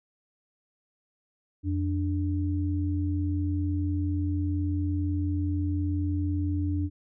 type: tone pair together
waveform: sine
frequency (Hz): 87.92 / 293.7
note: F2 / D4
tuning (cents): +12 / 0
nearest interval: octave + major sixth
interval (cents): 2088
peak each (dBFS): -26 / -30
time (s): 1.63-6.9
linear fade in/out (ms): 50
effects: none